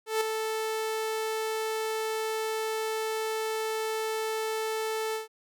sawtooth tone with ADSR envelope, 439.7 Hz, A4, 1 cent flat, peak -19 dBFS, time 0.06-5.28 s, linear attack 150 ms, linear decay 5 ms, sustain -6 dB, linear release 140 ms, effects none

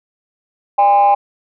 sine tone with amplitude modulation, 809 Hz, G#5, 46 cents flat, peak -3 dBFS, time 0.78-1.15 s, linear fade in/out 10 ms, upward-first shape sine, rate 220 Hz, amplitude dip 75%, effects tanh soft clip ceiling -3 dBFS

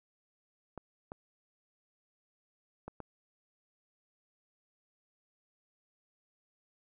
clicks, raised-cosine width 1 ms, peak -28 dBFS, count 4, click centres 0.777 / 1.119 / 2.88 / 3.003 s, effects none

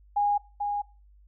sine tone with echo, 820 Hz, G#5, 22 cents flat, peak -21 dBFS, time 0.16-0.38 s, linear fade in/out 10 ms, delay 440 ms, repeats 1, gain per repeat -5 dB, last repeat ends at 0.82 s, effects noise-tail reverb RT60 0.3 s tail -21 dB re dry + added 50 Hz sine -53 dBFS peak until 1.27 s

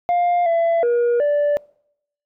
sine tone with pitch steps, 703 / 671 / 477.4 / 584 Hz, F5 / E5 / A#4 / D5, +11 / +31 / +41 / -10 cents, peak -12 dBFS, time 0.09-1.57 s, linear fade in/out 0 ms, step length 370 ms, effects noise-tail reverb RT60 0.7 s tail -25 dB re dry + tanh soft clip ceiling -14 dBFS

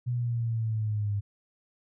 sine linear sweep, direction down, 123.47 to 100.7 Hz, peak -26 dBFS, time 0.06-1.21 s, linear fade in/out 20 ms, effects none

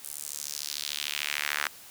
sawtooth tone with high-pass filter sweep, 73.42 Hz, D2, in tune, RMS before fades -34 dBFS, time 0.04-1.68 s, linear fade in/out 0 ms, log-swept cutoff 10000 to 1500 Hz, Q 1.9, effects white hiss -49 dBFS RMS until 1.9 s

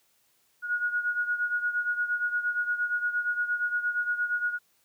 sine beating tone pair, 1446 / 1454.6 Hz, F#6 / F#6, -40 / -30 cents, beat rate 8.6 Hz, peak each -27 / -32 dBFS, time 0.62-4.59 s, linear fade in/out 50 ms, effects white hiss -68 dBFS RMS until 4.84 s + high-pass 60 Hz 12 dB/octave

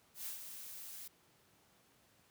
blue noise with ADSR envelope, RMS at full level -42 dBFS, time 0.14-1.08 s, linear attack 120 ms, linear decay 120 ms, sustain -7 dB, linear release 6 ms, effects pink hiss -69 dBFS RMS until 2.3 s + high-pass 100 Hz 12 dB/octave

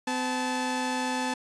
sawtooth tone pair together, 254.6 / 871 Hz, C4 / A5, -47 / -18 cents, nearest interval octave + major sixth, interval 2129 cents, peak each -26 dBFS, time 0.07-1.34 s, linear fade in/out 5 ms, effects resampled to 22050 Hz

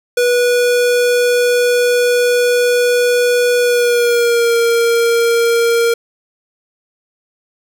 square tone with pitch glide, 487.8 to 466 Hz, B4 to A#4, -21 to -1 cents, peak -11 dBFS, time 0.17-5.94 s, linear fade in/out 5 ms, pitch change -80 cents, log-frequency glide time 3.59-4.55 s, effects none

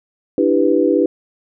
sine chord, E minor seventh, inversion third, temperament equal, 293.7 / 329.6 / 392 / 493.9 Hz, D4 / E4 / G4 / B4, 0 / 0 / 0 / 0 cents, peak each -17 dBFS, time 0.38-1.06 s, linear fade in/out 2 ms, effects none

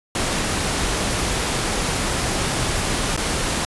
pink noise with dropouts, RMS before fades -22 dBFS, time 0.15-3.65 s, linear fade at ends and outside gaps 2 ms, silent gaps 3.166-3.175 s, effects resampled to 24000 Hz

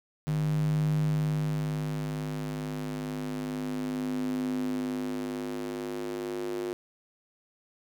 square tone with high-pass filter sweep, 51.1 Hz, G#1, 27 cents flat, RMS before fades -31 dBFS, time 0.27-6.73 s, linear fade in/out 0 ms, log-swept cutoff 140 to 350 Hz, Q 5.8, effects none

